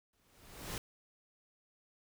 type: noise with exponential growth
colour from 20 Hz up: pink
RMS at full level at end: -38 dBFS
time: 0.13-0.78 s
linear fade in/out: 2 ms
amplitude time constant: 140 ms
effects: none